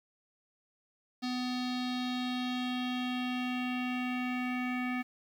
square tone with low-pass filter sweep, 250.3 Hz, B3, 23 cents sharp, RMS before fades -34 dBFS, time 1.22-5.03 s, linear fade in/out 20 ms, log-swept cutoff 4500 to 2200 Hz, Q 3.7, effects 10-bit

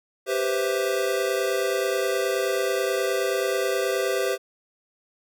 square chord, C major seventh, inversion second, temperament equal, 392 / 493.9 / 523.3 / 659.3 Hz, G4 / B4 / C5 / E5, 0 / 0 / 0 / 0 cents, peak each -27 / -30 / -28 / -32 dBFS, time 0.26-4.38 s, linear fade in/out 50 ms, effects none

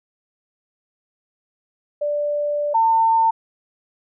sine tone pair in turn, 587.3 / 901.9 Hz, D5 / A5, 0 / +43 cents, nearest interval perfect fifth, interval 743 cents, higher second, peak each -19 / -13 dBFS, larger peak second, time 2.01-2.74 / 2.74-3.31 s, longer first, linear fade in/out 10 ms, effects none

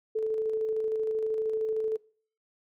sine tone with tremolo, 438.5 Hz, A4, 6 cents flat, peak -25 dBFS, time 0.15-1.97 s, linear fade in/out 10 ms, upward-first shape square, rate 13 Hz, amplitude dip 25%, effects noise-tail reverb RT60 0.5 s tail -23 dB re dry

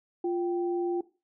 sine tone pair together, 349.2 / 779 Hz, F4 / G5, 0 / -11 cents, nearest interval octave + major second, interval 1389 cents, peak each -26 / -37 dBFS, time 0.24-1.01 s, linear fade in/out 5 ms, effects noise-tail reverb RT60 0.3 s tail -17 dB re dry

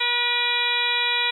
harmonic tone, 482.9 Hz, B4, 39 cents flat, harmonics 1 / 2 / 3 / 4 / 5 / 6 / 7 / 8, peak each -37 / -29 / -32 / -28 / -25 / -37 / -26 / -26 dBFS, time 0-1.31 s, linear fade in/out 10 ms, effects 9-bit

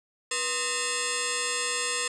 sine tone with frequency modulation, 2800 Hz, F7, 4 cents sharp, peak -26 dBFS, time 0.31-2.08 s, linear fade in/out 5 ms, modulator 771 Hz, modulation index 7.7, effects none

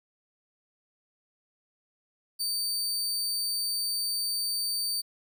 sawtooth tone, 4600 Hz, D8, 37 cents flat, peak -25 dBFS, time 2.39-5.02 s, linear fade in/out 20 ms, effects none

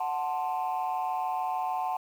sine chord, F# diminished, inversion none, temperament equal, 740 / 880 / 1046.5 Hz, F#5 / A5 / C6, 0 / 0 / 0 cents, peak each -29 / -31 / -34 dBFS, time 0-1.97 s, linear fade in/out 5 ms, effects tanh soft clip ceiling -23 dBFS + 9-bit

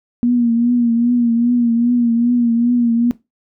sine tone with vibrato, 237.5 Hz, A#3, 33 cents sharp, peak -11 dBFS, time 0.23-3.11 s, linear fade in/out 0 ms, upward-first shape triangle, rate 2.5 Hz, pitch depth 60 cents each way, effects noise-tail reverb RT60 0.2 s tail -17 dB re dry

